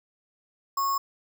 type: tone with sample-and-hold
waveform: sine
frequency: 1100 Hz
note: C#6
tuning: 14 cents flat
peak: -23 dBFS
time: 0.77-0.98 s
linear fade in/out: 5 ms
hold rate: 6300 Hz
effects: none